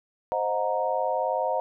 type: chord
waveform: sine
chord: C half-diminished seventh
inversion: none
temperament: equal with one note detuned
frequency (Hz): 523.3 / 622.3 / 724.3 / 932.3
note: C5 / Eb5 / Gb5 / Bb5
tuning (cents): 0 / 0 / -37 / 0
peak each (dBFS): -29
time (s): 0.32-1.6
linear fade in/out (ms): 0
effects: none